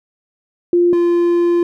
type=tone pair in turn; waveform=sine / triangle; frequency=349.2 / 345.8 Hz; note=F4 / F4; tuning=0 / -17 cents; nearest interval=unison; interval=17 cents; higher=first; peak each=-9 dBFS; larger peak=neither; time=0.73-0.93 / 0.93-1.63 s; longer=second; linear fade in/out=2 ms; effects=none